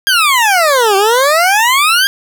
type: exponential two-way sweep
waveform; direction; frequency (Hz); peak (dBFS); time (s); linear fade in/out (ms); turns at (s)
20% pulse; down then up; 1634 to 381.1 to 1634; -3; 0.07-2.07; 0; 0.96
effects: none

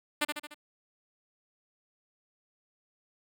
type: tone with echo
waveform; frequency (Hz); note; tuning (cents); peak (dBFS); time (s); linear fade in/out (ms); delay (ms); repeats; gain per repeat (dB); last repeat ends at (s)
5% pulse; 297.4; D4; +22; -14; 0.21-0.25; 10; 74; 4; -5; 0.546
effects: none

